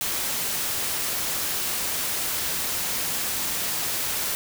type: noise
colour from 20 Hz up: white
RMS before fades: -27 dBFS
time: 0.01-4.35 s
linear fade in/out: 0 ms
effects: none